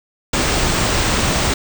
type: band-stop noise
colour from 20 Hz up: pink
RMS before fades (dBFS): -17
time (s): 0.33-1.54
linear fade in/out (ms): 5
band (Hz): 9200 to 16000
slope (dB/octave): 96
effects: none